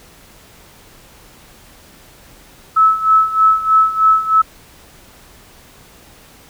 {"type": "tone with tremolo", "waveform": "sine", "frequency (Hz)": 1301, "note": "E6", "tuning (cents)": -23, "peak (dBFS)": -6, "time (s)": [2.76, 4.42], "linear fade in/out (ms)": 10, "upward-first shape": "sine", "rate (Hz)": 3.2, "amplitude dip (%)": 80, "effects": ["pink hiss -44 dBFS RMS until 6.49 s"]}